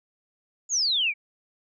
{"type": "exponential sweep", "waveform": "sine", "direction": "down", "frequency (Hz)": [7040, 2229], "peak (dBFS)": -21, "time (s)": [0.69, 1.14], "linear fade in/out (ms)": 50, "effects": []}